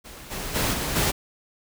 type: noise with level steps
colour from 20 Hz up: pink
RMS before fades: -42 / -32 / -24 / -28 / -22 dBFS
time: 0.04-1.12 s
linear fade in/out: 20 ms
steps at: 0.3 / 0.54 / 0.72 / 0.95 s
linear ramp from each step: 20 ms
effects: none